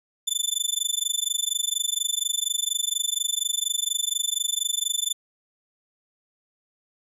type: tone with amplitude modulation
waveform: 20% pulse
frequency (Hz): 3520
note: A7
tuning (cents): 0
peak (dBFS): -14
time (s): 0.27-5.13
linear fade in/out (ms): 10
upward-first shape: sine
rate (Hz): 24.2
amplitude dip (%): 100
effects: none